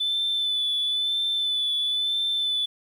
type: tone with vibrato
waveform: sine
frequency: 3502 Hz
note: A7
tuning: 9 cents flat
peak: -21 dBFS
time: 0-2.66 s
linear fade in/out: 10 ms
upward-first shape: sine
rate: 1 Hz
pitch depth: 26 cents each way
effects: tanh soft clip ceiling -19 dBFS + 9-bit